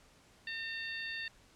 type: harmonic tone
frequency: 907 Hz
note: A#5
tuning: 48 cents flat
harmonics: 2 / 3 / 4 / 5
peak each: -40 / -44 / -46 / -48 dBFS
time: 0.47-1.28 s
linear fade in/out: 2 ms
effects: pink hiss -63 dBFS RMS until 1.55 s + low-pass 9000 Hz 12 dB/octave

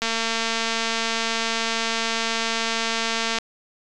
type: click train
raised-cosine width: 0.2 ms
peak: -7 dBFS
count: 765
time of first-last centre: 0.02-3.386 s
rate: 227 Hz
effects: resampled to 24000 Hz

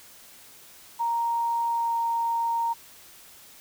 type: tone with pitch glide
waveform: sine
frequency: 932.3 to 926.9 Hz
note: A#5 to A#5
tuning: 0 to -10 cents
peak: -23 dBFS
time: 0.99-2.74 s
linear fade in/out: 20 ms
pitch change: -10 cents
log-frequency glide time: 1.69-1.96 s
effects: white hiss -50 dBFS RMS until 3.6 s

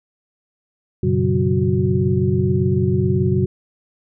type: tone cluster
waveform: sine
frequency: 94 / 121 / 139.3 / 189 / 367.8 Hz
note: F#2 / B2 / C#3 / F#3 / F#4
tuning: +28 / -35 / +9 / +37 / -10 cents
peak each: -21 dBFS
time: 1.03-3.46 s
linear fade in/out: 5 ms
effects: none

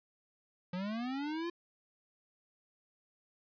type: linear sweep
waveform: square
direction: up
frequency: 174.61 to 349.2 Hz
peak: -36 dBFS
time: 0.73-1.5 s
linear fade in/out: 5 ms
effects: resampled to 11025 Hz

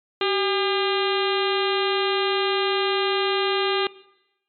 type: harmonic tone with a mistuned harmonic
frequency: 402.5 Hz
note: G4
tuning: 46 cents sharp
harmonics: 1 / 2 / 3 / 4 / 5 / 6 / 7 / 8 / 9 / 10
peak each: -22 / -30 / -28 / -33 / -34 / -32 / -30 / -31 / -33 / -33 dBFS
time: 0.21-3.87 s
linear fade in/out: 2 ms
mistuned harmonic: 1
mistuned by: -76 cents
effects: noise-tail reverb RT60 0.9 s tail -20 dB re dry + MP3 64 kbps

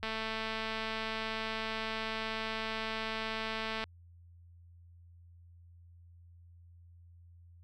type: click train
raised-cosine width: 0.3 ms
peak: -21 dBFS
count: 843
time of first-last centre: 0.03-3.84 s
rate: 221 Hz
effects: added 86 Hz sine -54 dBFS peak until 7.63 s

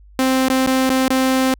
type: tone with dropouts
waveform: sawtooth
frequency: 261.6 Hz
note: C4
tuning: in tune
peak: -10 dBFS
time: 0.19-1.54 s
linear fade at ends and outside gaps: 1 ms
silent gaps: 0.485-0.5 / 0.663-0.673 / 0.894-0.901 / 1.081-1.104 s
effects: added 50 Hz sine -42 dBFS peak until 1.59 s

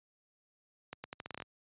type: accelerating click train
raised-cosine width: 0.3 ms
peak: -25 dBFS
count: 10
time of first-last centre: 0.93-1.422 s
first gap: 110 ms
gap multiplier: 0.81
effects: high-pass 80 Hz 12 dB/octave + resampled to 8000 Hz

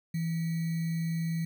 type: tone with sample-and-hold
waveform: sine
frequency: 164.81 Hz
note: E3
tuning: in tune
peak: -28 dBFS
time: 0.14-1.45 s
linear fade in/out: 5 ms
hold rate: 2100 Hz
effects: none

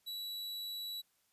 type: tone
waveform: 45% pulse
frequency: 3928 Hz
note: B7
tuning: 10 cents flat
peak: -40 dBFS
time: 0.06-1.02 s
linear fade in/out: 20 ms
effects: white hiss -75 dBFS RMS until 1.32 s + resampled to 32000 Hz

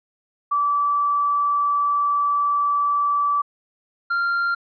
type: tone pair in turn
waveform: sine / triangle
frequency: 1157 / 1388.3 Hz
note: D6 / F6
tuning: -26 / -11 cents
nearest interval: minor third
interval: 315 cents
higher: second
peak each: -17 dBFS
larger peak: neither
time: 0.51-3.42 / 4.1-4.55 s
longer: first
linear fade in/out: 10 ms
effects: resampled to 11025 Hz

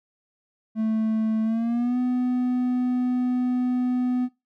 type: tone with pitch glide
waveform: triangle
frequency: 220 to 249.8 Hz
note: A3 to B3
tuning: 0 to +20 cents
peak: -19 dBFS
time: 0.75-4.29 s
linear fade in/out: 50 ms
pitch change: +220 cents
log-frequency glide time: 1.43-1.98 s
effects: noise-tail reverb RT60 0.2 s tail -17 dB re dry

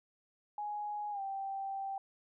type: tone with pitch glide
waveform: sine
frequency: 833 to 781.7 Hz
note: G#5 to G5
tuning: +5 to -5 cents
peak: -36 dBFS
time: 0.58-1.98 s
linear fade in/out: 2 ms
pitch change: -110 cents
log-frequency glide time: 1.11-1.21 s
effects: none

